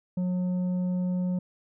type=tone with tanh clipping; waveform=sine; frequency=181.1 Hz; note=F#3; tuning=37 cents flat; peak=-26 dBFS; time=0.17-1.39 s; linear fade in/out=5 ms; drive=6 dB; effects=none